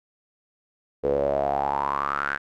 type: tone with band-pass filter sweep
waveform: sawtooth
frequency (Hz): 70.3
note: C#2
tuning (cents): +25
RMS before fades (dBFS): -25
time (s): 1.03-2.38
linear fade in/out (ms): 20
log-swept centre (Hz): 460 to 1600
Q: 7.9
effects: none